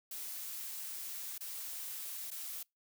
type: noise with dropouts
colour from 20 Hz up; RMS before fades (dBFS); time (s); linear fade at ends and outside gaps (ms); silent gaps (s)
blue; -43; 0.11-2.63; 5; 1.38-1.406 / 2.305-2.313
effects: noise-tail reverb RT60 0.2 s tail -26 dB re dry